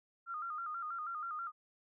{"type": "tone with vibrato", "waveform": "sine", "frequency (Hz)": 1300, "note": "E6", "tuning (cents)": -24, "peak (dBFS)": -38, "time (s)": [0.26, 1.52], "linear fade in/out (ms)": 50, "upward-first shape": "square", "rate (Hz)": 6.2, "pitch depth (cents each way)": 93, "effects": []}